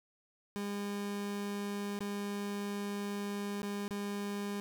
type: tone with dropouts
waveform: 30% pulse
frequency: 202.9 Hz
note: G#3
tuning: 40 cents flat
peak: -33 dBFS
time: 0.56-4.6 s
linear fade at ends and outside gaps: 0 ms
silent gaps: 1.99-2.006 / 3.62-3.631 / 3.88-3.908 s
effects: none